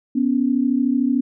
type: tone pair together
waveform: sine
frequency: 246.6 / 280 Hz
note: B3 / C#4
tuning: -2 / +18 cents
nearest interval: major second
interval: 220 cents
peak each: -18 / -19 dBFS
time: 0.15-1.21 s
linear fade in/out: 10 ms
effects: none